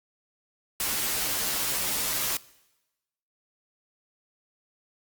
white noise with comb filter, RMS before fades -28 dBFS, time 0.8-2.37 s, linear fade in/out 2 ms, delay 12 ms, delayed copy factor -0.8, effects noise-tail reverb RT60 1.0 s tail -21 dB re dry + Opus 48 kbps

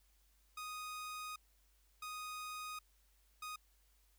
sawtooth tone bursts at uneven times, 1244.5 Hz, D#6, in tune, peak -40 dBFS, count 3, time 0.57-1.36 / 2.02-2.79 / 3.42-3.56 s, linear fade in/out 5 ms, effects added 50 Hz sine -70 dBFS peak until 4.18 s + white hiss -75 dBFS RMS until 4.18 s

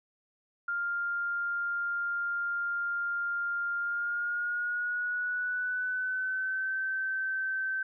sine tone with pitch glide, 1400 to 1544.5 Hz, F6 to G6, +4 to -26 cents, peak -29 dBFS, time 0.68-7.83 s, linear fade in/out 5 ms, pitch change +170 cents, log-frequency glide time 3.78-6.75 s, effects none

